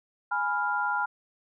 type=chord; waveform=sine; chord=F diminished; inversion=first; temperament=equal; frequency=830.6 / 987.8 / 1396.9 Hz; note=Ab5 / Cb6 / F6; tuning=0 / 0 / 0 cents; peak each=-30 / -31 / -28 dBFS; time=0.31-1.06 s; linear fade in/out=10 ms; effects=none